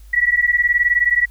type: beating tone pair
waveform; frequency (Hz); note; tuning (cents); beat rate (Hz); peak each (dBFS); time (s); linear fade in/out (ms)
sine; 1928 / 1947; B6 / B6; -42 / -25; 19; -16; 0.13-1.26; 10
effects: added 51 Hz sine -38 dBFS peak until 1.3 s + white hiss -55 dBFS RMS until 1.3 s